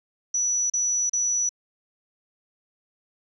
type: tone bursts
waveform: sine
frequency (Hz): 5910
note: F#8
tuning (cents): -3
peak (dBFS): -21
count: 3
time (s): 0.34-1.492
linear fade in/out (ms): 5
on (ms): 360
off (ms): 36
effects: 10-bit